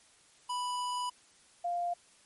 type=tone pair in turn; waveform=square / sine; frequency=987.8 / 698.5 Hz; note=B5 / F5; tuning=0 / 0 cents; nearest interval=tritone; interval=600 cents; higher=first; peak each=-33 / -30 dBFS; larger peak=second; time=0.49-1.1 / 1.64-1.94 s; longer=first; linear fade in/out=10 ms; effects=white hiss -62 dBFS RMS until 2.25 s + MP3 48 kbps